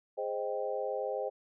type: chord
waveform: sine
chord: Ab major seventh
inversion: none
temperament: equal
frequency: 415.3 / 523.3 / 622.3 / 784 Hz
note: Ab4 / C5 / Eb5 / G5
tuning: 0 / 0 / 0 / 0 cents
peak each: -38 / -35 / -38 / -40 dBFS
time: 0.17-1.3 s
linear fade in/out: 20 ms
effects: none